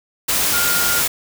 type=tone in noise; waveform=sine; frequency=1412 Hz; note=F6; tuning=19 cents sharp; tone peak=-21 dBFS; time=0.53-1.01 s; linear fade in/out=10 ms; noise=white; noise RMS=-18 dBFS; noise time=0.28-1.08 s; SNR=-6 dB; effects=none